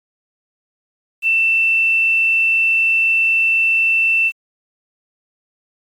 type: tone with quantisation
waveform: sine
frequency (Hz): 2674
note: E7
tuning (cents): +24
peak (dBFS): -12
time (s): 1.22-4.32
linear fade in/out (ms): 50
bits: 7
effects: AAC 64 kbps